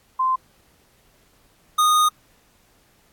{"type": "tone pair in turn", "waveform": ["sine", "square"], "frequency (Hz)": [1038, 1234.4], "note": ["C6", "D#6"], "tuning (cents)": [-14, -14], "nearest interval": "minor third", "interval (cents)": 300, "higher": "second", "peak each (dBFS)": [-17, -15], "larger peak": "second", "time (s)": [[0.19, 0.36], [1.78, 2.09]], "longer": "second", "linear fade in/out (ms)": 10, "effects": ["pink hiss -59 dBFS RMS until 3.12 s", "AAC 64 kbps"]}